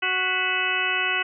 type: harmonic tone with a mistuned harmonic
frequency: 370 Hz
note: F#4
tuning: in tune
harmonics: 1 / 2 / 3 / 4 / 5 / 6 / 7 / 8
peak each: -35 / -34 / -32 / -27 / -28 / -36 / -26 / -30 dBFS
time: 0.02-1.23 s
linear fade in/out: 10 ms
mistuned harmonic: 5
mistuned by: +120 cents
effects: none